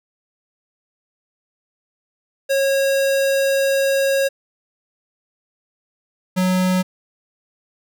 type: tone pair in turn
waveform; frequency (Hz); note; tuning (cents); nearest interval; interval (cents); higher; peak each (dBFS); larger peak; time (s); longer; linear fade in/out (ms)
square; 546 / 184.38; C#5 / F#3; -26 / -6; octave + perfect fifth; 1880; first; -16; neither; 2.49-4.29 / 6.36-6.83; first; 20
effects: none